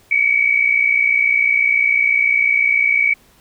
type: tone pair together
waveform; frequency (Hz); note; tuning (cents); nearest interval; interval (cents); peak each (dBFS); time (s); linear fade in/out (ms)
sine; 2237 / 2297; C#7 / D7; +15 / -39; unison; 46; -15 / -15; 0.11-3.14; 5
effects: pink hiss -52 dBFS RMS until 3.4 s